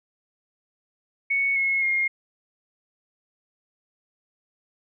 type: tone with pitch steps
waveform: sine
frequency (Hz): 2217 / 2175 / 2134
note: C#7 / C#7 / C7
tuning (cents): 0 / -33 / +34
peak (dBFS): -20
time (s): 1.3-2.08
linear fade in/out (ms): 10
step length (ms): 260
effects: none